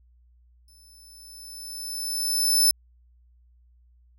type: tone with exponential growth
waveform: 20% pulse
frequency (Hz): 5274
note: E8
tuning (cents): 0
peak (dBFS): -10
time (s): 0.68-2.71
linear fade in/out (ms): 2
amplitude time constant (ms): 440
effects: added 60 Hz sine -55 dBFS peak until 4.18 s